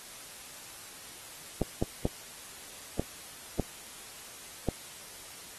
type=clicks; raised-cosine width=2 ms; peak=-14 dBFS; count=6; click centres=1.617 / 1.825 / 2.054 / 2.996 / 3.597 / 4.687 s; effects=white hiss -47 dBFS RMS until 5.58 s + AAC 32 kbps